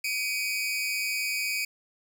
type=tone pair together; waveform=sawtooth; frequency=2287 / 2489 Hz; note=D7 / D#7; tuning=-47 / 0 cents; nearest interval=minor second; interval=147 cents; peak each=-27 dBFS; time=0.04-1.65 s; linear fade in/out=5 ms; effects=none